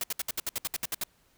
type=noise bursts; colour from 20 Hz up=white; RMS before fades=-31 dBFS; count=12; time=0.01-1.037 s; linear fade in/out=2 ms; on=26 ms; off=65 ms; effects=pink hiss -66 dBFS RMS until 1.37 s